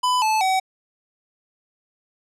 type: tone with pitch steps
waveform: square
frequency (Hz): 1000 / 870.6 / 757.9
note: B5 / A5 / F#5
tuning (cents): +21 / -19 / +41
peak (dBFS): -18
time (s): 0.03-0.6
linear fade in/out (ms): 10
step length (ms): 190
effects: low-pass 10000 Hz 12 dB/octave